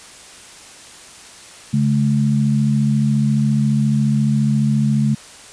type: tone pair together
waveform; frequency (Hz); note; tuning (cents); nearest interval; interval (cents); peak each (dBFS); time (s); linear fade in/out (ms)
sine; 140 / 214.4; C#3 / A3; +18 / -45; perfect fifth; 737; -16; 1.73-5.15; 10
effects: white hiss -40 dBFS RMS until 5.52 s + resampled to 22050 Hz